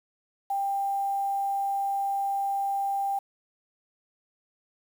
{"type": "tone with quantisation", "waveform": "sine", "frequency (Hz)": 792, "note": "G5", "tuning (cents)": 18, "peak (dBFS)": -25, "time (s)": [0.5, 3.19], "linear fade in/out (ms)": 5, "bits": 8, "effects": []}